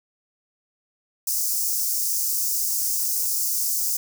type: high-pass noise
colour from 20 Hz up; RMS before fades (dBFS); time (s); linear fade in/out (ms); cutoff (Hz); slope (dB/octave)
white; -24; 1.27-3.97; 5; 5100; 48
effects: none